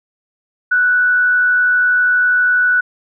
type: tone with frequency modulation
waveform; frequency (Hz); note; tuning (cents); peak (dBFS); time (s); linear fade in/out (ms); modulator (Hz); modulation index
sine; 1480; F#6; 0; -10; 0.71-2.81; 10; 87.7; 0.32
effects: none